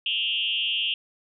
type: tone with frequency modulation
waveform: sine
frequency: 2997 Hz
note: F#7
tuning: 22 cents sharp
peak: -23 dBFS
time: 0.06-0.94 s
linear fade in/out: 2 ms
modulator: 191 Hz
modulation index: 1.7
effects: none